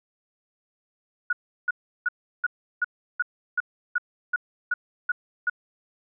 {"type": "tone bursts", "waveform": "sine", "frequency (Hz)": 1459, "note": "F#6", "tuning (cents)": -25, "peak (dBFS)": -20, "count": 12, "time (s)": [1.3, 5.498], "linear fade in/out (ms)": 5, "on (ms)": 29, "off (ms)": 350, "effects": []}